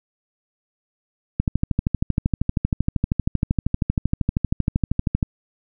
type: click train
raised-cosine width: 5 ms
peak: -6 dBFS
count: 50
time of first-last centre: 1.4-5.228 s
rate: 12.8 Hz
effects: none